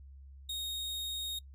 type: tone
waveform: 40% pulse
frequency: 3729 Hz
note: A#7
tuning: in tune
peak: -34 dBFS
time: 0.49-1.39 s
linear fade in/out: 5 ms
effects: noise-tail reverb RT60 0.1 s tail -25 dB re dry + added 68 Hz sine -49 dBFS peak until 1.54 s